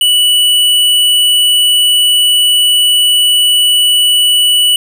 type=tone; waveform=square; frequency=2955 Hz; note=F#7; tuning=3 cents flat; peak=-7 dBFS; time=0.01-4.76 s; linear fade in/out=2 ms; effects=none